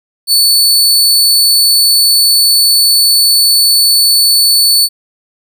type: tone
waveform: sawtooth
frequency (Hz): 4465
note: C#8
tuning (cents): +12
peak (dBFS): -3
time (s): 0.27-4.89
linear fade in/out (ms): 50
effects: none